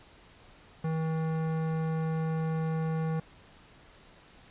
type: tone with hard clipping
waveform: sine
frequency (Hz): 160.2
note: E3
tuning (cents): -49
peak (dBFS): -30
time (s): 0.84-3.2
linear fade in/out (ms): 5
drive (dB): 16
effects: pink hiss -56 dBFS RMS until 4.5 s + resampled to 8000 Hz